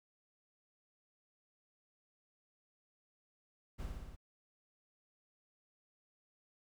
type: noise with echo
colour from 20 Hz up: brown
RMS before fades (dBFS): -42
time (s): 3.78-3.87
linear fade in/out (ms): 20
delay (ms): 59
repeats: 5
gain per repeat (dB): -2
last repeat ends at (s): 4.165
effects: none